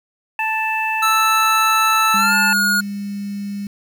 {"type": "harmonic tone", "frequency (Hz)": 880, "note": "A5", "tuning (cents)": 0, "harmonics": [1, 2, 3], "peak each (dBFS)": [-21, -25, -21], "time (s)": [0.39, 2.53], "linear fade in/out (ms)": 2}
{"type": "tone with pitch glide", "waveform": "square", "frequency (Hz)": [1318, 1437.3], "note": ["E6", "F6"], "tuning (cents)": [-1, 49], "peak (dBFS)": -15, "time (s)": [1.02, 2.81], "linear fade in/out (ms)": 10, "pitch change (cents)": 150, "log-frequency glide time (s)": [2.15, 2.35]}
{"type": "tone", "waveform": "sine", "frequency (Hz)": 201.5, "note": "G3", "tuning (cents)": 48, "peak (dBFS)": -23, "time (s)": [2.14, 3.67], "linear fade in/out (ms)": 2}
{"effects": ["7-bit"]}